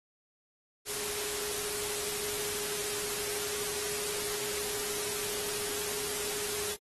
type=tone in noise; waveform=sine; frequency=415.3 Hz; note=G#4; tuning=in tune; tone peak=-41 dBFS; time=0.85-6.77 s; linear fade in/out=50 ms; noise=white; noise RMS=-35 dBFS; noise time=0.85-6.77 s; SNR=-9 dB; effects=AAC 32 kbps